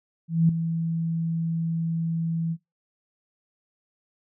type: tone with ADSR envelope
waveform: sine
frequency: 164.81 Hz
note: E3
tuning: in tune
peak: -14 dBFS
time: 0.28-2.57 s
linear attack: 210 ms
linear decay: 3 ms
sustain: -10 dB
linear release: 54 ms
effects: noise-tail reverb RT60 0.2 s tail -20 dB re dry